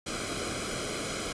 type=noise with comb filter; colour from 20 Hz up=pink; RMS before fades=-34 dBFS; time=0.06-1.33 s; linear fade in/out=10 ms; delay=1.1 ms; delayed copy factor=-0.7; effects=resampled to 22050 Hz

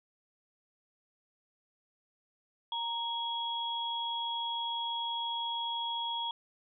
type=tone pair together; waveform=sine; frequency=932.3 / 3322 Hz; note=A#5 / G#7; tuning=0 / 0 cents; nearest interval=octave + minor seventh; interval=2200 cents; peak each=-35 / -35 dBFS; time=2.72-6.31 s; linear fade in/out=2 ms; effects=none

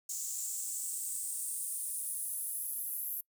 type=noise with high-pass filter sweep; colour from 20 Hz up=white; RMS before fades=-38 dBFS; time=0.09-3.21 s; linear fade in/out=5 ms; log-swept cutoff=7000 to 12000 Hz; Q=5.2; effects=noise-tail reverb RT60 0.1 s tail -25 dB re dry

